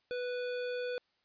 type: tone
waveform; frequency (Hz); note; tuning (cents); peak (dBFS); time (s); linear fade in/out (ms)
square; 493.9; B4; 0; -35; 0.11-0.98; 0
effects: white hiss -75 dBFS RMS until 1.24 s + resampled to 11025 Hz